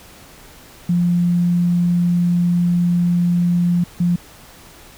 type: tone bursts at uneven times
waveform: sine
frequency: 174.61 Hz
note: F3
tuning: in tune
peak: -13 dBFS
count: 2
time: 0.89-3.84 / 4-4.16 s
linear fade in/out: 5 ms
effects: pink hiss -43 dBFS RMS until 4.97 s